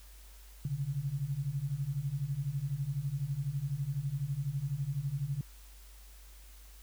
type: beating tone pair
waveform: sine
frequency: 132.2 / 144.2 Hz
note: C3 / D3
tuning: +18 / -31 cents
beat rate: 12 Hz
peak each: -36 / -34 dBFS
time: 0.65-5.41 s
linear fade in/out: 2 ms
effects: added 50 Hz sine -51 dBFS peak until 6.82 s + white hiss -59 dBFS RMS until 6.82 s